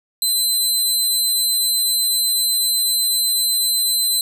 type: tone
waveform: 20% pulse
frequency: 4052 Hz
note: B7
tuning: 44 cents sharp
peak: -10 dBFS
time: 0.22-4.21 s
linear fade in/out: 2 ms
effects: none